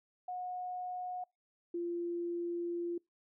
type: tone pair in turn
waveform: sine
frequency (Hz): 727 / 344.9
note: F#5 / F4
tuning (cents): -31 / -22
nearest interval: octave + minor second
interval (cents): 1291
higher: first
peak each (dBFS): -37 / -34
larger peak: second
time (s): 0.28-1.24 / 1.74-2.98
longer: second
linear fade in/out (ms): 5
effects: noise-tail reverb RT60 0.2 s tail -26 dB re dry